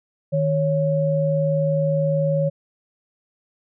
sine tone pair together, 155.56 / 554.4 Hz, D#3 / C#5, 0 / 0 cents, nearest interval octave + minor seventh, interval 2200 cents, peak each -20 dBFS, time 0.32-2.5 s, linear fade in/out 20 ms, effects none

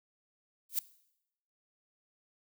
violet noise with exponential growth, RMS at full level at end -25 dBFS, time 0.69-0.79 s, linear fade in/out 5 ms, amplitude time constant 21 ms, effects noise-tail reverb RT60 0.8 s tail -19 dB re dry

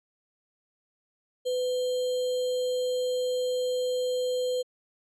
sine tone with sample-and-hold, 502 Hz, B4, 28 cents sharp, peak -25 dBFS, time 1.45-4.63 s, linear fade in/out 20 ms, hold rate 3675 Hz, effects low-pass 9000 Hz 12 dB/octave

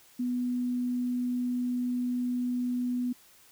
sine tone, 246.9 Hz, B3, in tune, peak -27 dBFS, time 0.19-3.13 s, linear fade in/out 10 ms, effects white hiss -58 dBFS RMS until 3.51 s

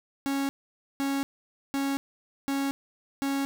45% pulse tone bursts, 275.8 Hz, C#4, 9 cents flat, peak -26 dBFS, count 5, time 0.26-3.45 s, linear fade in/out 0 ms, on 230 ms, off 510 ms, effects none

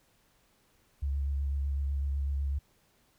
sine tone with vibrato, 69.7 Hz, C#2, 10 cents sharp, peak -28 dBFS, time 1.02-2.59 s, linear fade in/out 10 ms, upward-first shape sine, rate 8 Hz, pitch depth 25 cents each way, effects pink hiss -68 dBFS RMS until 3.18 s

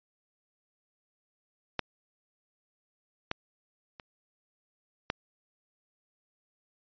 clicks, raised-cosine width 0.3 ms, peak -12 / -14 / -28 / -12 dBFS, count 4, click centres 1.793 / 3.314 / 3.998 / 5.101 s, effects resampled to 11025 Hz

